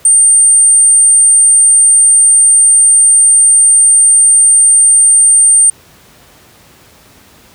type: tone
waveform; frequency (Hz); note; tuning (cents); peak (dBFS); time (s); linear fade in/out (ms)
sine; 8810; C#9; -12; -3; 0.05-5.7; 2
effects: pink hiss -42 dBFS RMS until 7.54 s + high-pass 60 Hz 12 dB/octave